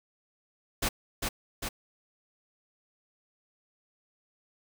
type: noise with echo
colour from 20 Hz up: pink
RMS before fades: -28 dBFS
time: 0.82-0.89 s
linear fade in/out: 10 ms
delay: 400 ms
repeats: 2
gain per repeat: -3 dB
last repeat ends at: 1.69 s
effects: none